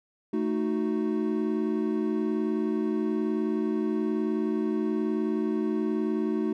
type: chord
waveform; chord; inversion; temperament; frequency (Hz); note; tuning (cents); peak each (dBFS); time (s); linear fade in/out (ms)
triangle; D# diminished; second; equal; 220 / 311.1 / 370; A3 / D#4 / F#4; 0 / 0 / 0; -27 / -27 / -28; 0.33-6.53; 5
effects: none